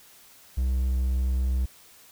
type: tone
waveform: triangle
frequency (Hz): 63.9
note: C2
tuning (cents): -40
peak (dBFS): -20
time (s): 0.57-1.66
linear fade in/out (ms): 10
effects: white hiss -53 dBFS RMS until 2.11 s